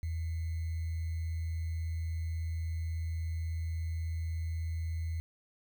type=tone with sample-and-hold; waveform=sine; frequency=81.8 Hz; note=E2; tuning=13 cents flat; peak=-32 dBFS; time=0.03-5.2 s; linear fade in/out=0 ms; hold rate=2100 Hz; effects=none